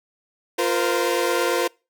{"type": "chord", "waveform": "sawtooth", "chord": "F suspended fourth", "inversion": "none", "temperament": "equal with one note detuned", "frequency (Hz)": [349.2, 466.2, 515.2], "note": ["F4", "Bb4", "C5"], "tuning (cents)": [0, 0, -27], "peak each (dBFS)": -20, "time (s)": [0.58, 1.68], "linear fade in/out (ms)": 10, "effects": ["noise-tail reverb RT60 0.3 s tail -26 dB re dry"]}